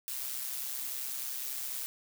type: noise with amplitude modulation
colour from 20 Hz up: blue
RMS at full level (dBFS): -35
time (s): 0.08-1.86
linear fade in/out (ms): 0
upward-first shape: sine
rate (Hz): 130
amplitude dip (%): 55
effects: none